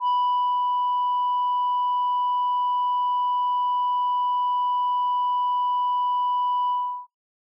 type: tone with ADSR envelope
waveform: sine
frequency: 987.8 Hz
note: B5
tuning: in tune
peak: -16 dBFS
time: 0-7.07 s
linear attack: 72 ms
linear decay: 530 ms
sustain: -3 dB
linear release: 370 ms
effects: noise-tail reverb RT60 0.2 s tail -24 dB re dry + tanh soft clip ceiling -18 dBFS